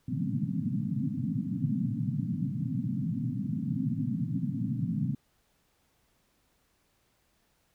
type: band-pass noise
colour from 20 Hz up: pink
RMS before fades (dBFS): -31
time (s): 0.08-5.15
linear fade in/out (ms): 5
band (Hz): 110 to 270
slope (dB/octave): 96
effects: pink hiss -71 dBFS RMS until 7.74 s